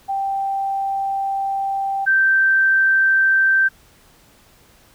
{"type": "tone pair in turn", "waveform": "sine", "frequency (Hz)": [784, 1561.7], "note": ["G5", "G6"], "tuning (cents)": [0, -7], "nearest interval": "octave", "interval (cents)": 1193, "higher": "second", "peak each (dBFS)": [-19, -12], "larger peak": "second", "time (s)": [[0.08, 2.06], [2.06, 3.69]], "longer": "first", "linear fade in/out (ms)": 20, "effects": ["pink hiss -52 dBFS RMS until 4.94 s"]}